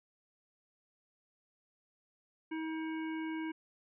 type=harmonic tone; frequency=318.8 Hz; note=D#4; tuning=42 cents sharp; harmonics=1 / 3 / 5 / 7 / 9; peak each=-36 / -47 / -49 / -49 / -57 dBFS; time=2.51-3.52 s; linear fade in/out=10 ms; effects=none